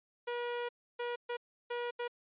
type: tone bursts at uneven times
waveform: sawtooth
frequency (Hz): 481.2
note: B4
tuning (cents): -45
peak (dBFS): -31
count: 5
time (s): 0.27-0.69 / 0.99-1.16 / 1.29-1.37 / 1.7-1.91 / 1.99-2.08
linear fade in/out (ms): 10
effects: resampled to 8000 Hz